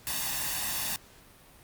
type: noise with comb filter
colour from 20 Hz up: white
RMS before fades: -32 dBFS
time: 0.07-0.96 s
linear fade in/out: 0 ms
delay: 1.1 ms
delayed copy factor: +0.65
effects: pink hiss -55 dBFS RMS until 1.63 s + Opus 48 kbps